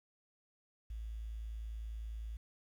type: tone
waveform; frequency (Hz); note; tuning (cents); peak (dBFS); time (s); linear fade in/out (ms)
sine; 55; A1; 0; -40; 0.9-2.37; 5
effects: 11-bit